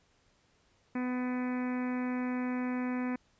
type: harmonic tone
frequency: 250.4 Hz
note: B3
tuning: 24 cents sharp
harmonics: 1 / 2 / 3 / 4 / 5 / 6 / 7 / 8 / 9 / 10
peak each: -31 / -43 / -46 / -45 / -50 / -50 / -48 / -50 / -50 / -54 dBFS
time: 0.95-3.16 s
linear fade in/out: 5 ms
effects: pink hiss -69 dBFS RMS until 3.39 s + resampled to 16000 Hz